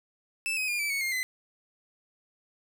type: tone with pitch steps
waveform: 40% pulse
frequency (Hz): 2637 / 2525 / 2418 / 2316 / 2217 / 2123 / 2033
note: E7 / D#7 / D7 / D7 / C#7 / C7 / B6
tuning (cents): 0 / +25 / +50 / -25 / 0 / +25 / +50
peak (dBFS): -27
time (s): 0.46-1.23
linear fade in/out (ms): 0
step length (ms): 110
effects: none